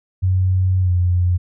sine tone with pitch glide, 93 to 89.16 Hz, F#2 to F2, +9 to +36 cents, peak -13 dBFS, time 0.22-1.38 s, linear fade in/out 20 ms, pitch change -73 cents, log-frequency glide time 0.81-0.92 s, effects none

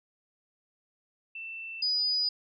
sine tone pair in turn, 2673 / 4948 Hz, E7 / D#8, +23 / -10 cents, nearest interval major seventh, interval 1067 cents, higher second, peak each -37 / -25 dBFS, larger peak second, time 1.35-1.82 / 1.82-2.29 s, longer neither, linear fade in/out 5 ms, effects none

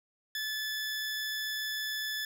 20% pulse tone, 1733 Hz, A6, 27 cents flat, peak -28 dBFS, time 0.35-2.25 s, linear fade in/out 2 ms, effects none

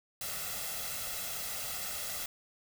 white noise with comb filter, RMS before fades -38 dBFS, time 0.21-2.26 s, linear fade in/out 2 ms, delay 1.5 ms, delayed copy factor +0.65, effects none

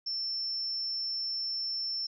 sine tone, 5370 Hz, E8, 31 cents sharp, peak -31 dBFS, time 0.06-2.07 s, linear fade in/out 10 ms, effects none

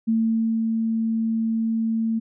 sine tone with ADSR envelope, 224.8 Hz, A3, 37 cents sharp, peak -17 dBFS, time 0.07-2.2 s, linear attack 18 ms, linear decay 530 ms, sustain -3 dB, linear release 20 ms, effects none

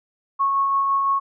sine tone with tremolo, 1100 Hz, C#6, 14 cents flat, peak -16 dBFS, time 0.39-1.2 s, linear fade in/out 20 ms, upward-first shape sine, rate 5.9 Hz, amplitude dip 25%, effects none

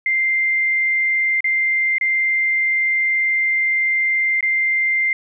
sine tone with dropouts, 2093 Hz, C7, in tune, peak -15 dBFS, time 0.06-5.13 s, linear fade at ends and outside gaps 2 ms, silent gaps 1.406-1.443 / 1.983-2.011 / 4.408-4.427 s, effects none

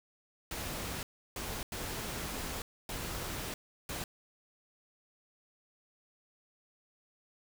pink noise bursts at uneven times, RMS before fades -39 dBFS, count 5, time 0.51-1.03 / 1.36-1.63 / 1.72-2.62 / 2.89-3.54 / 3.89-4.04 s, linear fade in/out 2 ms, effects none

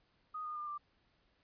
sine tone with pitch steps, 1244.5 / 1223.1 / 1202.1 / 1181.5 Hz, D#6 / D#6 / D6 / D6, 0 / -30 / +40 / +10 cents, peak -39 dBFS, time 0.34-0.78 s, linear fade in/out 10 ms, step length 110 ms, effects pink hiss -74 dBFS RMS until 1.43 s + resampled to 11025 Hz

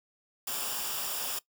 white noise with comb filter, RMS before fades -34 dBFS, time 0.47-1.39 s, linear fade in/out 5 ms, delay 0.48 ms, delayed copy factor -0.65, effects noise-tail reverb RT60 0.1 s tail -19 dB re dry

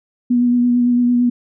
sine tone with vibrato, 243.4 Hz, B3, 25 cents flat, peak -11 dBFS, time 0.3-1.3 s, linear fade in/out 10 ms, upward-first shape sine, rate 8.9 Hz, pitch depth 18 cents each way, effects none

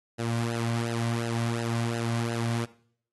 sawtooth tone with flanger, 116.54 Hz, A#2, in tune, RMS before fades -29 dBFS, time 0.18-2.66 s, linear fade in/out 20 ms, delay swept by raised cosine 0.87 to 2.37 ms, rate 2.8 Hz, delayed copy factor -0.6, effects noise-tail reverb RT60 0.6 s tail -19 dB re dry + AAC 32 kbps

